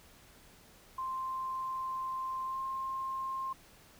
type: tone with pitch glide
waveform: sine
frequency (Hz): 1046.5 to 1060.5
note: C6 to C6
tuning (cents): 0 to +23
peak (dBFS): -34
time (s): 0.98-3.53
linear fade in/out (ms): 5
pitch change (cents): +23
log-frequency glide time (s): 2.45-2.6
effects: pink hiss -59 dBFS RMS until 3.99 s